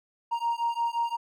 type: beating tone pair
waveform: triangle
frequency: 932.3 / 938 Hz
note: A#5 / A#5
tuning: 0 / +11 cents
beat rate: 5.7 Hz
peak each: -26 / -26 dBFS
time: 0.31-1.17 s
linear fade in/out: 20 ms
effects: tanh soft clip ceiling -19 dBFS